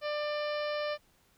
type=harmonic tone; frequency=595 Hz; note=D5; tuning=22 cents sharp; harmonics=1 / 2 / 3 / 4 / 5 / 6 / 7 / 8 / 9; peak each=-32 / -40 / -42 / -44 / -46 / -52 / -49 / -50 / -51 dBFS; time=0.01-0.98 s; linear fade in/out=50 ms; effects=pink hiss -67 dBFS RMS until 1.37 s